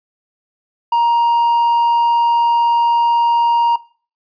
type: tone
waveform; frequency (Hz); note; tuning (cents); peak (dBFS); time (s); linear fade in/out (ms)
triangle; 939; A#5; +12; -9; 0.92-3.76; 5
effects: noise-tail reverb RT60 0.4 s tail -19 dB re dry + resampled to 11025 Hz